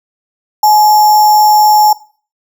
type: tone with sample-and-hold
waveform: sine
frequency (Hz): 848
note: G#5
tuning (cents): +36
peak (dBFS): -4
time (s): 0.63-1.93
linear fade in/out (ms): 5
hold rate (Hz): 6300
effects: noise-tail reverb RT60 0.4 s tail -18 dB re dry